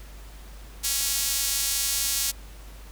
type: tone with high-pass filter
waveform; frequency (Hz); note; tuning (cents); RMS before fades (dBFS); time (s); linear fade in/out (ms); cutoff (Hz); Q
sawtooth; 275.5; C#4; -11; -26; 0.83-2.32; 20; 5700; 0.77
effects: added 50 Hz sine -41 dBFS peak until 2.91 s + pink hiss -50 dBFS RMS until 2.91 s